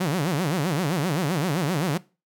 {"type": "tone with vibrato", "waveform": "sawtooth", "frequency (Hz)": 162.6, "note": "E3", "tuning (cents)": -23, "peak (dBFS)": -18, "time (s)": [0, 1.98], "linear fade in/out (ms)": 10, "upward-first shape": "sine", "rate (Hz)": 7.7, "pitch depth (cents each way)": 280, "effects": ["noise-tail reverb RT60 0.3 s tail -20 dB re dry"]}